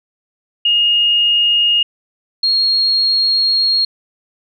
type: tone pair in turn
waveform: sine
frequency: 2852 / 4273 Hz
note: F7 / C8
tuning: +36 / +36 cents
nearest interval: perfect fifth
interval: 700 cents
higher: second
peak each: -10 / -11 dBFS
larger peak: first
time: 0.65-1.83 / 2.43-3.85 s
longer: second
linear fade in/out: 5 ms
effects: none